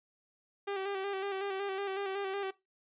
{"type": "tone with vibrato", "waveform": "sawtooth", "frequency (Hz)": 392, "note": "G4", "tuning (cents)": 0, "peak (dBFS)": -30, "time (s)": [0.67, 2.51], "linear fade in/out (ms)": 10, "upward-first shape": "square", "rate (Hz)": 5.4, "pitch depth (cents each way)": 38, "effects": ["noise-tail reverb RT60 0.2 s tail -19 dB re dry", "resampled to 8000 Hz"]}